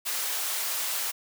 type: high-pass noise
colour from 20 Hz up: white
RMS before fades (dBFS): -30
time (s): 0.05-1.12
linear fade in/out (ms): 20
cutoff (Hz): 600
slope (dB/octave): 12
effects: none